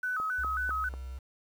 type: tone with vibrato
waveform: sine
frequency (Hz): 1382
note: F6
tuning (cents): -19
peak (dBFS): -29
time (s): 0.03-0.89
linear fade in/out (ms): 5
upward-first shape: square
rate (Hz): 3.7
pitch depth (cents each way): 140
type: click train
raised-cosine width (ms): 1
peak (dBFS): -29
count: 4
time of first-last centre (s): 0.2-0.939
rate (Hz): 4.06
type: tone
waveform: sine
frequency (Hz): 64.6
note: C2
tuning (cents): -21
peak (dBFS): -37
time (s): 0.38-1.19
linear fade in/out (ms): 10
effects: 9-bit